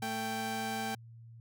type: tone pair together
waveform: sawtooth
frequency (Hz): 221.9 / 784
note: A3 / G5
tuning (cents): +15 / 0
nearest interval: octave + minor seventh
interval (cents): 2185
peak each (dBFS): -34 / -32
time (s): 0.02-0.95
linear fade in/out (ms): 5
effects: added 115 Hz sine -49 dBFS peak until 1.4 s